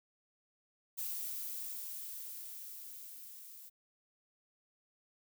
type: noise with level ramp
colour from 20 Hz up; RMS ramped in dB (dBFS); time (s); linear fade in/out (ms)
violet; -39 to -53; 0.97-3.7; 20
effects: none